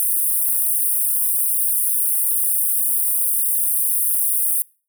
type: high-pass noise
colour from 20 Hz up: pink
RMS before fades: -19 dBFS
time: 0-4.62 s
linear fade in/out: 0 ms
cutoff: 9000 Hz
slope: 96 dB/octave
effects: noise-tail reverb RT60 0.4 s tail -26 dB re dry